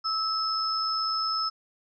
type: tone pair together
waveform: sine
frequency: 1302 / 5208 Hz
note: E6 / E8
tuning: -22 / -22 cents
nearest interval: 2 octaves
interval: 2400 cents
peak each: -28 / -28 dBFS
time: 0.04-1.5 s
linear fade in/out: 20 ms
effects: none